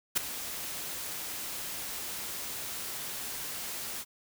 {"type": "noise with ADSR envelope", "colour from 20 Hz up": "white", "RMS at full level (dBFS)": -24, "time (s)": [0.15, 4.05], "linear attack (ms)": 23, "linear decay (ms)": 7, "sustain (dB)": -14, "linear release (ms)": 46, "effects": []}